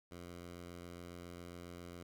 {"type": "tone", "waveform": "10% pulse", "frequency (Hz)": 87.31, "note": "F2", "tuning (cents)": 0, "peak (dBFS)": -40, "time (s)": [0.11, 2.03], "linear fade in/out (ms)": 5, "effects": []}